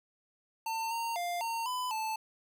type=tone with pitch steps; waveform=square; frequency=899 / 922 / 700 / 916 / 1003 / 878 Hz; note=A5 / A#5 / F5 / A#5 / B5 / A5; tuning=+37 / -19 / +4 / -31 / +26 / -4 cents; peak=-33 dBFS; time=0.66-2.16 s; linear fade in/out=5 ms; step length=250 ms; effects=none